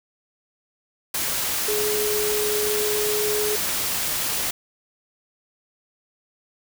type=tone in noise; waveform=sine; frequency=421.2 Hz; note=G#4; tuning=24 cents sharp; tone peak=-23 dBFS; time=1.68-3.56 s; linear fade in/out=5 ms; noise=white; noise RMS=-25 dBFS; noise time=1.14-4.51 s; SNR=-1 dB; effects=none